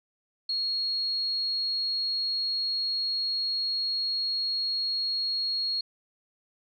sine tone, 4300 Hz, C8, 47 cents sharp, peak -26 dBFS, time 0.49-5.81 s, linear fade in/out 5 ms, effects none

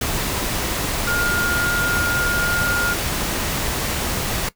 sine tone in noise, 1417 Hz, F6, 25 cents sharp, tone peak -19 dBFS, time 1.07-2.94 s, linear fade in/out 5 ms, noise pink, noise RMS -23 dBFS, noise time 0.01-4.49 s, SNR +1 dB, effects noise-tail reverb RT60 0.1 s tail -18 dB re dry

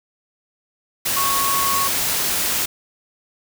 sine tone in noise, 1105 Hz, C#6, 6 cents flat, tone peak -20 dBFS, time 1.16-1.88 s, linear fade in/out 10 ms, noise white, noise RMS -21 dBFS, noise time 1.05-2.66 s, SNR -2 dB, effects none

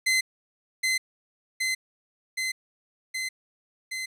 sawtooth tone with echo, 2055 Hz, C7, 32 cents flat, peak -17 dBFS, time 0.06-0.21 s, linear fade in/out 10 ms, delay 770 ms, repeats 5, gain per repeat -2 dB, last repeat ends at 4.06 s, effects low-pass 12000 Hz 12 dB/octave

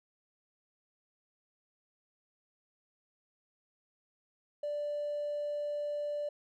triangle tone with hard clipping, 587.3 Hz, D5, in tune, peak -33 dBFS, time 4.63-6.29 s, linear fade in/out 5 ms, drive 3 dB, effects none

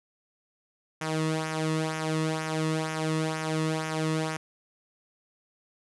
sawtooth tone with flanger, 157.9 Hz, D#3, 26 cents sharp, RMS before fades -29 dBFS, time 1.01-4.37 s, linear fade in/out 5 ms, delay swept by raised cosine 0.23 to 1.33 ms, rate 2.1 Hz, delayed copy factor -0.65, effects resampled to 24000 Hz

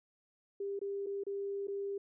sine tone with dropouts, 398.4 Hz, G4, 28 cents sharp, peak -35 dBFS, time 0.6-1.98 s, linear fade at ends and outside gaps 5 ms, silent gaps 0.792-0.814 / 1.063-1.067 / 1.237-1.266 / 1.672-1.681 s, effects none

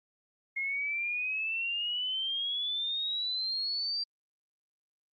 sine exponential sweep, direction up, 2140 to 4725 Hz, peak -30 dBFS, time 0.56-4.04 s, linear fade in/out 10 ms, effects Opus 24 kbps

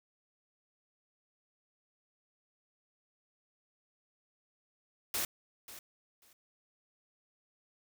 white noise with echo, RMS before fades -34 dBFS, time 5.14-5.25 s, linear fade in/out 2 ms, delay 540 ms, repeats 2, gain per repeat -15 dB, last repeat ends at 6.33 s, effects none

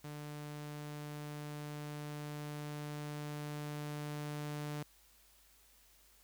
sawtooth tone with level ramp, 148.3 Hz, D3, 17 cents sharp, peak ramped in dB -40 to -35 dBFS, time 0.04-4.83 s, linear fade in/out 5 ms, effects added 50 Hz sine -70 dBFS peak until 6.23 s + white hiss -66 dBFS RMS until 6.23 s

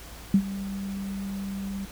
sine tone with ADSR envelope, 196 Hz, G3, in tune, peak -13 dBFS, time 0.34-1.86 s, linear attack 3 ms, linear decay 70 ms, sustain -17 dB, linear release 19 ms, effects added 55 Hz sine -45 dBFS peak until 1.91 s + pink hiss -45 dBFS RMS until 1.91 s

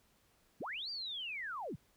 sine linear two-way sweep, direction up then down, 79.5 to 4781 to 79.5 Hz, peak -39 dBFS, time 0.6-1.76 s, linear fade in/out 10 ms, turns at 0.9 s, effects pink hiss -71 dBFS RMS until 1.96 s

